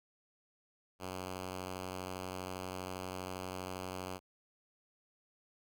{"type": "tone", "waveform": "5% pulse", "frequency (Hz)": 92.5, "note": "F#2", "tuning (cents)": 0, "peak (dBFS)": -29, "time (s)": [0.99, 4.2], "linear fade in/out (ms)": 50, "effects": []}